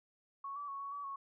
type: tone with pitch steps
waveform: sine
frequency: 1107 / 1153 / 1107 / 1116 / 1143 / 1103 Hz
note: C#6 / D6 / C#6 / C#6 / D6 / C#6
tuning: -3 / -32 / -3 / +11 / -47 / -9 cents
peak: -40 dBFS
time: 0.44-1.16 s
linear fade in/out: 5 ms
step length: 120 ms
effects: none